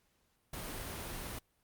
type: noise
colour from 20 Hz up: pink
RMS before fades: -42 dBFS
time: 0.53-1.39 s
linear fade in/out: 5 ms
effects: pink hiss -75 dBFS RMS until 1.63 s + Opus 48 kbps